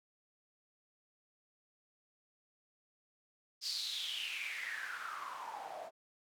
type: noise with band-pass filter sweep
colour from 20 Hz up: white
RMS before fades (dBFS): -42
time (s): 3.61-5.91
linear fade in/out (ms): 50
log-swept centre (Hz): 5000 to 620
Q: 7.3
effects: none